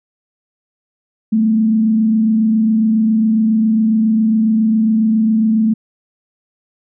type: tone with frequency modulation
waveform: sine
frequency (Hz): 220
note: A3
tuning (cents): 0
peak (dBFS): -10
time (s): 1.32-5.74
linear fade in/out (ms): 10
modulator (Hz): 27.3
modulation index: 0.35
effects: none